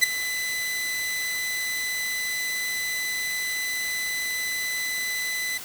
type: tone with ADSR envelope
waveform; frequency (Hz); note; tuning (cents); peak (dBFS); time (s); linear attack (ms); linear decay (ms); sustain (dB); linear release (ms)
sawtooth; 2006; B6; +26; -9; 0.01-5.58; 24; 11; -14; 8
effects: white hiss -38 dBFS RMS until 5.64 s